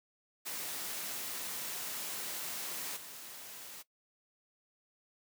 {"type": "noise with level steps", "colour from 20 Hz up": "white", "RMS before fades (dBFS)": [-40, -48], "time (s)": [0.45, 3.83], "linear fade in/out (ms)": 20, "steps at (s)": 2.96, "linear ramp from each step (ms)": 10, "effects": ["noise-tail reverb RT60 0.1 s tail -18 dB re dry", "high-pass 150 Hz 12 dB/octave"]}